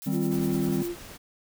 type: noise with tremolo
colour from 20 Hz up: blue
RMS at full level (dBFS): -40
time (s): 0.02-0.88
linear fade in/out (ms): 0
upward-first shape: sine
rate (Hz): 10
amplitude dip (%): 60
type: chord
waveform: triangle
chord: C minor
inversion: first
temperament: equal with one note detuned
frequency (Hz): 155.56 / 196 / 263.4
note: Eb3 / G3 / C4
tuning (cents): 0 / 0 / +12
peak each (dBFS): -28 / -26 / -27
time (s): 0.06-0.83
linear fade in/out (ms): 10
type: tone with vibrato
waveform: sine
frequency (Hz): 346.7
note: F4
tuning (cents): -13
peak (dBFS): -29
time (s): 0.11-0.96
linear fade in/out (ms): 50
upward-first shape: sine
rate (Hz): 13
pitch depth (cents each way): 13
type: noise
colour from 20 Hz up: pink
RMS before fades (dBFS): -44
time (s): 0.3-1.18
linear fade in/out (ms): 20
effects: none